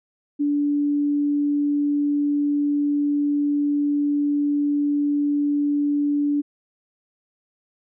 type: tone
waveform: sine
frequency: 290 Hz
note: D4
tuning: 22 cents flat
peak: -18 dBFS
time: 0.39-6.42 s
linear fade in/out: 20 ms
effects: none